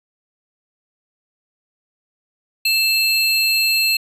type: tone pair together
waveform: square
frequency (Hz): 2649 / 4205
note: E7 / C8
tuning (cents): +8 / +8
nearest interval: minor sixth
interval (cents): 800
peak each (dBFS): -18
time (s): 2.65-3.97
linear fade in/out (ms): 5
effects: resampled to 32000 Hz